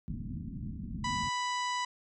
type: low-pass noise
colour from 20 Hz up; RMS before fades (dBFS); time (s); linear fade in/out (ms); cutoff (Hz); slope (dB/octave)
white; -39; 0.08-1.29; 0; 250; 48
type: harmonic tone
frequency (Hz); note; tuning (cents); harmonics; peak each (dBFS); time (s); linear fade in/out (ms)
989; B5; +2; 1 / 2 / 3 / 4 / 5 / 6 / 7 / 8; -32 / -38 / -42 / -44 / -46 / -48 / -49 / -50; 1.04-1.85; 5
effects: none